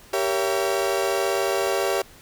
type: chord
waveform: 35% pulse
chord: G diminished seventh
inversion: none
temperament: just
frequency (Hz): 392 / 470.4 / 564.5 / 677.4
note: G4 / Bb4 / Db5 / Fb5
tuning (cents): 0 / +16 / +31 / +47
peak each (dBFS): -23 / -27 / -25 / -27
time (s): 0.13-2.02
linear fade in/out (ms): 5
effects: pink hiss -49 dBFS RMS until 2.21 s